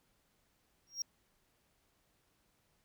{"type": "tone with exponential growth", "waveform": "triangle", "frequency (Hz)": 5600, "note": "F8", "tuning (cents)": 4, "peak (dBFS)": -30, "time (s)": [0.87, 1.02], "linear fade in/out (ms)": 2, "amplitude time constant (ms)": 31, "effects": ["pink hiss -75 dBFS RMS until 2.84 s"]}